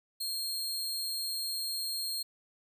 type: tone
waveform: sawtooth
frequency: 4232 Hz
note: C8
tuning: 19 cents sharp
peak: -30 dBFS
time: 0.2-2.23 s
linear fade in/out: 10 ms
effects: none